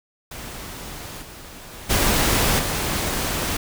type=noise with level steps; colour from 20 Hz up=pink; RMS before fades=-35 / -40 / -38 / -19 / -24 dBFS; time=0.31-3.57 s; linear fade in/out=5 ms; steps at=1.21 / 1.71 / 1.89 / 2.58 s; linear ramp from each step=20 ms; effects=none